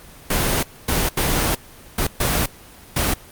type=noise bursts at uneven times; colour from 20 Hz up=pink; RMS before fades=-19 dBFS; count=6; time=0.3-0.63 / 0.88-1.09 / 1.17-1.55 / 1.98-2.07 / 2.2-2.46 / 2.96-3.14 s; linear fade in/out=5 ms; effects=pink hiss -43 dBFS RMS until 3.31 s + Opus 24 kbps